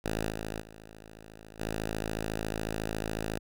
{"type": "tone with level steps", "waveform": "5% pulse", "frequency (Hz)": 54, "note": "A1", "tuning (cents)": -32, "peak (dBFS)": [-19, -24, -37, -21], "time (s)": [0.04, 3.39], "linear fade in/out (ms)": 10, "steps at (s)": [0.29, 0.6, 1.59], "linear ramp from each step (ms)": 20, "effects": []}